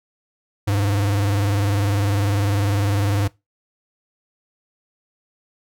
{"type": "tone with vibrato", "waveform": "square", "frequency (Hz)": 101.1, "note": "G#2", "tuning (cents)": -46, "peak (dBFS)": -18, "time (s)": [0.67, 3.28], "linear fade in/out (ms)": 10, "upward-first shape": "sine", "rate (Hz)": 20, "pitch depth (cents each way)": 96, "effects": ["noise-tail reverb RT60 0.2 s tail -20 dB re dry"]}